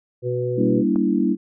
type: harmonic tone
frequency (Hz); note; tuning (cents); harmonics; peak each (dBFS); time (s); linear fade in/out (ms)
123.47; B2; 0; 1 / 3 / 4; -25 / -25 / -25; 0.22-0.84; 50
type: chord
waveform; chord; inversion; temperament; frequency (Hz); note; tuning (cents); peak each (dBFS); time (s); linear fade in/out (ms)
sine; E half-diminished seventh; first; equal with one note detuned; 196 / 233.1 / 287.6 / 329.6; G3 / Bb3 / D4 / E4; 0 / 0 / -36 / 0; -22; 0.56-1.37; 50
type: click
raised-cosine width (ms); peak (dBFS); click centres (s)
1; -20; 0.959
effects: none